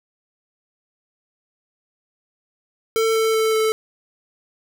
square tone with pitch steps, 447.6 / 444.5 / 441.4 / 438.4 Hz, A4 / A4 / A4 / A4, +30 / +18 / +5 / -6 cents, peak -17 dBFS, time 2.96-3.72 s, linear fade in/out 0 ms, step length 190 ms, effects none

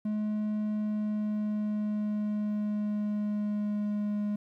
triangle tone with pitch glide, 212.1 to 207.6 Hz, G#3 to G#3, +37 to 0 cents, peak -26 dBFS, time 0.05-4.36 s, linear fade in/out 5 ms, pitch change -37 cents, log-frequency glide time 0.65-4.22 s, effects 11-bit

